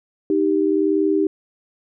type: tone pair together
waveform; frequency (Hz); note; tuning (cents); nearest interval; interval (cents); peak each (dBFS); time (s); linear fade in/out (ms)
sine; 311.1 / 392; D#4 / G4; 0 / 0; major third; 400; -18; 0.3-1.27; 2
effects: none